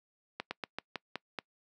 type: slowing click train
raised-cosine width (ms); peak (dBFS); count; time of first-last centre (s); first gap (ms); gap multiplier
0.3; -19; 7; 0.4-1.388; 110; 1.16
effects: noise-tail reverb RT60 0.1 s tail -25 dB re dry + high-pass 200 Hz 12 dB/octave